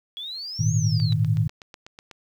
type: exponential two-way sweep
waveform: sine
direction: up then down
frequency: 3314 to 6740 to 3864 Hz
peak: -31 dBFS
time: 0.17-1.13 s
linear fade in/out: 0 ms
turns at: 0.75 s
type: chord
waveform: sine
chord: Ab suspended second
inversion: none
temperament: equal with one note detuned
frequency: 105.46 / 116.54 / 155.56 Hz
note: Ab2 / Bb2 / Eb3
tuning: +27 / 0 / 0 cents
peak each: -23 dBFS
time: 0.59-1.48 s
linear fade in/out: 10 ms
type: click train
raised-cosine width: 0.2 ms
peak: -24 dBFS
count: 10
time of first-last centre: 1-2.112 s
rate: 8.09 Hz
effects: 9-bit